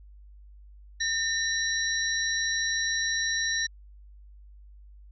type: tone cluster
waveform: sine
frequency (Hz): 1814 / 3953 / 5660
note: A#6 / B7 / F8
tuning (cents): -48 / +1 / +22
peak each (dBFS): -28 / -30 / -32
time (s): 1-3.67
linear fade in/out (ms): 10
effects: added 50 Hz sine -47 dBFS peak until 5.11 s